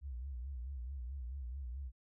sine tone with vibrato, 64.5 Hz, C2, 24 cents flat, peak -40 dBFS, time 0.01-1.92 s, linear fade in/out 50 ms, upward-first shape sine, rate 4.6 Hz, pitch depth 150 cents each way, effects none

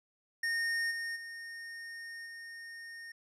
square tone with level steps, 1840 Hz, A#6, 23 cents flat, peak -31 / -36 / -43 / -45 dBFS, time 0.43-3.12 s, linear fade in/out 5 ms, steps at 0.9 / 1.15 / 2.25 s, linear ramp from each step 20 ms, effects low-pass 9000 Hz 12 dB/octave

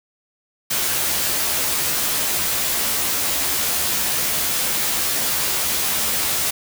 white noise with comb filter, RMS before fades -21 dBFS, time 0.7-6.51 s, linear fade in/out 10 ms, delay 14 ms, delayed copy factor +0.8, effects none

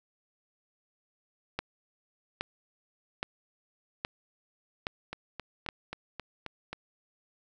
two click trains, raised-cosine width 0.3 ms, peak -21 / -15 dBFS, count 7 / 6, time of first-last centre 5.13-6.73 / 1.59-5.688 s, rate 3.75 / 1.22 Hz, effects none

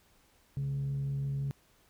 sine tone with frequency modulation, 138.59 Hz, C#3, in tune, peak -29 dBFS, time 0.57-1.51 s, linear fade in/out 0 ms, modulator 74.5 Hz, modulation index 0.21, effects tanh soft clip ceiling -28 dBFS + pink hiss -66 dBFS RMS until 1.89 s

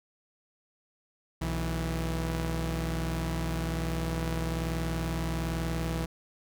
sawtooth tone pair together, 61.21 / 163.4 Hz, B1 / E3, -15 / -15 cents, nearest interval octave + perfect fourth, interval 1700 cents, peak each -28 dBFS, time 1.41-6.06 s, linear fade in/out 10 ms, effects none

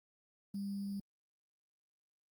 sine tone with sample-and-hold, 199.5 Hz, G3, 31 cents sharp, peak -37 dBFS, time 0.54-1 s, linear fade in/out 5 ms, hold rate 4900 Hz, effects Opus 24 kbps

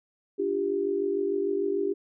sine tone cluster, 297.2 / 350.1 / 396.9 Hz, D4 / F4 / G4, +21 / +4 / +22 cents, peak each -33 / -31 / -26 dBFS, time 0.38-1.94 s, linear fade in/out 20 ms, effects none

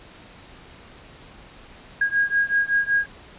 sine beating tone pair, 1634 / 1639.3 Hz, G#6 / G#6, -29 / -23 cents, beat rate 5.3 Hz, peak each -21 / -22 dBFS, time 2.01-3.06 s, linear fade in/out 5 ms, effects pink hiss -46 dBFS RMS until 3.38 s + resampled to 8000 Hz

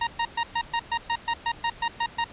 sawtooth tone bursts, 932.3 Hz, A#5, in tune, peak -19 dBFS, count 13, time 0.01-2.243 s, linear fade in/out 5 ms, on 61 ms, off 120 ms, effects pink hiss -46 dBFS RMS until 2.32 s + resampled to 8000 Hz

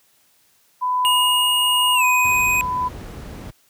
sine tone with tremolo, 1000 Hz, B5, 21 cents sharp, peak -16 dBFS, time 0.81-2.89 s, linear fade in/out 20 ms, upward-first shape triangle, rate 1 Hz, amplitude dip 55%
square tone with pitch glide, 2861 to 2505 Hz, F7 to D#7, +41 to +11 cents, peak -17 dBFS, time 1.05-2.61 s, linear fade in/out 0 ms, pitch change -230 cents, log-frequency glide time 1.94-2.04 s
brown noise, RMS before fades -30 dBFS, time 2.24-3.51 s, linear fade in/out 10 ms
effects white hiss -59 dBFS RMS until 3.69 s + high-pass 60 Hz 12 dB/octave

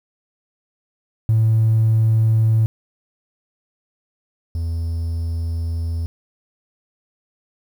triangle tone pair in turn, 111 / 83.16 Hz, A2 / E2, +16 / +16 cents, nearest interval perfect fourth, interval 500 cents, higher first, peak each -9 / -18 dBFS, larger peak first, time 1.29-2.66 / 4.55-6.06 s, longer second, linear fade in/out 0 ms, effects tanh soft clip ceiling -9 dBFS + 8-bit

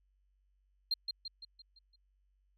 sine tone with echo, 4186 Hz, C8, in tune, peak -27 dBFS, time 0.91-0.94 s, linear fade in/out 5 ms, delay 170 ms, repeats 6, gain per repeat -6 dB, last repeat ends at 1.96 s, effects tanh soft clip ceiling -26 dBFS + added 48 Hz sine -70 dBFS peak until 2.57 s

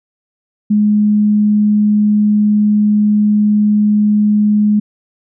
sine tone, 209.5 Hz, G#3, 15 cents sharp, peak -8 dBFS, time 0.7-4.8 s, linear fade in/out 10 ms, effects none

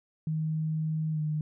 sine tone with pitch glide, 157.1 to 152.98 Hz, D#3 to D#3, +17 to -29 cents, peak -27 dBFS, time 0.27-1.41 s, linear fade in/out 2 ms, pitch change -46 cents, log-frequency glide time 1.12-1.2 s, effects none

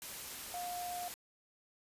sine tone in noise, 711 Hz, F5, 31 cents sharp, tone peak -39 dBFS, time 0.54-1.08 s, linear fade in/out 0 ms, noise white, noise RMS -45 dBFS, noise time 0.02-1.14 s, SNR +3 dB, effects resampled to 32000 Hz

